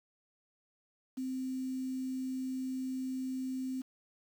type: tone with quantisation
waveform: sine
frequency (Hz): 260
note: C4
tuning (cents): -11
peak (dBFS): -34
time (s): 1.17-3.82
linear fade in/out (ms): 10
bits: 9
effects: none